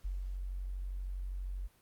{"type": "tone with ADSR envelope", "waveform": "sine", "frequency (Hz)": 46.25, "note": "F#1", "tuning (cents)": 0, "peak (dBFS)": -33, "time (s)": [0.04, 1.68], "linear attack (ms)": 13, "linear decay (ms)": 170, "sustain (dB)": -3, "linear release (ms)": 21, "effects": ["pink hiss -67 dBFS RMS until 1.81 s", "Opus 48 kbps"]}